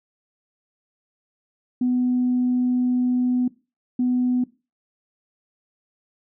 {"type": "tone bursts at uneven times", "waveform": "sine", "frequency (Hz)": 249.2, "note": "B3", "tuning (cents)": 16, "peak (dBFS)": -17, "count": 2, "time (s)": [[1.81, 3.48], [3.99, 4.44]], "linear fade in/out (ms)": 5, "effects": ["noise-tail reverb RT60 0.3 s tail -20 dB re dry", "tanh soft clip ceiling -13 dBFS"]}